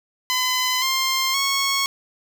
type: tone with pitch steps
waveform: 10% pulse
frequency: 1014 / 1056.4 / 1100.7 Hz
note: B5 / C6 / C#6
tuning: +45 / +16 / -13 cents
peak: -11 dBFS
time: 0.3-1.86 s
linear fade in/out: 0 ms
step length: 520 ms
effects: none